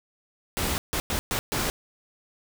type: noise bursts at uneven times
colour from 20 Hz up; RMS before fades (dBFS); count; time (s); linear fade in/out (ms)
pink; -27; 5; 0.57-0.78 / 0.93-1 / 1.1-1.19 / 1.31-1.39 / 1.52-1.7; 0
effects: none